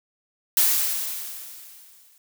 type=noise with exponential decay; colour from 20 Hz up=blue; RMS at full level=-17 dBFS; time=0.57-2.18 s; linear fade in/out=2 ms; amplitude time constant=350 ms; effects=none